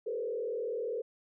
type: tone with frequency modulation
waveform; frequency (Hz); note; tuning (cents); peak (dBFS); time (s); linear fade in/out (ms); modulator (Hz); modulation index
sine; 462.3; A#4; -14; -32; 0.06-1.02; 10; 39.8; 1.3
effects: none